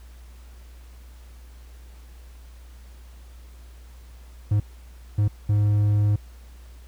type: tone bursts at uneven times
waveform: triangle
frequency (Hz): 103.83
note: G#2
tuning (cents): 0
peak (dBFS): -15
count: 3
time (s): 4.51-4.6 / 5.18-5.28 / 5.49-6.16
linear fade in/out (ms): 5
effects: added 60 Hz sine -42 dBFS peak until 6.87 s + pink hiss -56 dBFS RMS until 6.87 s